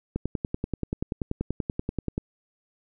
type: click train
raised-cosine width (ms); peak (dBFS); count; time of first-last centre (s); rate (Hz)
3; -14; 22; 0.16-2.179; 10.4
effects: none